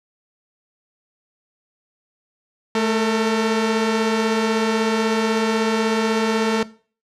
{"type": "tone pair together", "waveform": "sawtooth", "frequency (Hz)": [218.2, 452.6], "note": ["A3", "A4"], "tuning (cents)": [-14, 49], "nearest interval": "octave + minor second", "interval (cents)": 1263, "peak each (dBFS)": -16, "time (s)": [2.75, 6.63], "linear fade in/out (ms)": 2, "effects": ["noise-tail reverb RT60 0.4 s tail -18 dB re dry", "low-pass 6000 Hz 12 dB/octave"]}